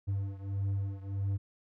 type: beating tone pair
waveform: triangle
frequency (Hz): 98 / 99.6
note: G2 / G2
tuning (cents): 0 / +28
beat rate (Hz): 1.6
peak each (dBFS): -31 / -34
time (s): 0.07-1.38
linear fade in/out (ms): 20
effects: none